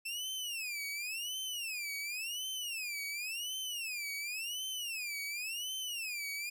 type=tone with vibrato; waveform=sawtooth; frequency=2637 Hz; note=E7; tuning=in tune; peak=-34 dBFS; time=0.05-6.5 s; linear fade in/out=10 ms; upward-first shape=sine; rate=0.92 Hz; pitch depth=270 cents each way; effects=none